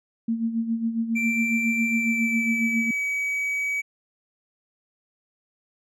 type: tone with tremolo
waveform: sine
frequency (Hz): 228.2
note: A#3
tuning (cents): -37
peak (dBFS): -20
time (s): 0.28-2.91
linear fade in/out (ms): 5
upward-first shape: sine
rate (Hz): 7.3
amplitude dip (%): 65
type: tone with pitch glide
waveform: triangle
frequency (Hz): 2349 to 2274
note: D7 to C#7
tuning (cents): 0 to +44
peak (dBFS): -22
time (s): 1.15-3.82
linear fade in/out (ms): 20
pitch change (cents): -56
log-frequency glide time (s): 1.91-3.05
effects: none